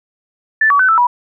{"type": "tone with pitch steps", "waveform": "sine", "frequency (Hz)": [1759, 1137, 1516, 1321, 973], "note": ["A6", "C#6", "F#6", "E6", "B5"], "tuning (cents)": [-1, 44, 42, 3, -26], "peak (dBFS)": -8, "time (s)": [0.61, 1.07], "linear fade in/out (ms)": 5, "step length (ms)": 92, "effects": []}